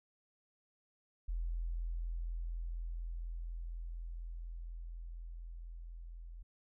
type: tone with level ramp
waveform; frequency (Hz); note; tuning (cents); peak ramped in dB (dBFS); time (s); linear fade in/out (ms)
sine; 42.08; E1; +36; -34 to -46; 1.28-6.43; 10
effects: none